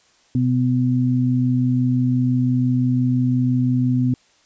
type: tone pair together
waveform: sine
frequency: 125.85 / 251.7 Hz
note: B2 / B3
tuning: +33 / +33 cents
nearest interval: octave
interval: 1200 cents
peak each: -18 dBFS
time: 0.35-4.14 s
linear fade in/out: 2 ms
effects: white hiss -57 dBFS RMS until 4.45 s + resampled to 16000 Hz